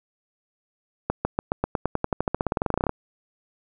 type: accelerating click train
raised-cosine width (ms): 1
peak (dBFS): -8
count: 26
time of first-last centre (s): 1.1-2.894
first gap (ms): 150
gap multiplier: 0.93
effects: none